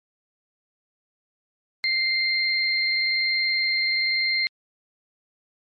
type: tone pair together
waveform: sine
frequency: 2093 / 4186 Hz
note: C7 / C8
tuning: 0 / 0 cents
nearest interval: octave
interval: 1200 cents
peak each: -22 / -24 dBFS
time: 1.84-4.47 s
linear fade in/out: 0 ms
effects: MP3 64 kbps